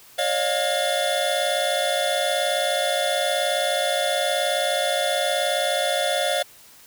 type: tone cluster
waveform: square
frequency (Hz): 553 / 612 / 707 / 1421 / 3468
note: C#5 / D#5 / F5 / F6 / A7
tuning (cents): -4 / -29 / +21 / +30 / -26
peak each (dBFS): -27 / -27 / -27 / -34 / -28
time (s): 0.18-6.43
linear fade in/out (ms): 10
effects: white hiss -49 dBFS RMS until 6.86 s